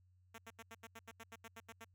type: tone bursts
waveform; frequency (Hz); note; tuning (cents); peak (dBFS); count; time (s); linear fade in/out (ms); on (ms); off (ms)
5% pulse; 227; A#3; -46; -39; 13; 0.34-1.848; 10; 44; 78
effects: added 91 Hz sine -67 dBFS peak until 1.94 s